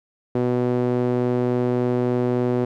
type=tone with band-pass filter; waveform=sawtooth; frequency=123.47 Hz; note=B2; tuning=in tune; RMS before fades=-21 dBFS; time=0.35-2.65 s; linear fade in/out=5 ms; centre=370 Hz; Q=1.5; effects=none